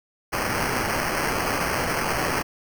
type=noise with sample-and-hold; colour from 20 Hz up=white; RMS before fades=-25 dBFS; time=0.32-2.43 s; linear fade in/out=20 ms; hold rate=3675 Hz; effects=none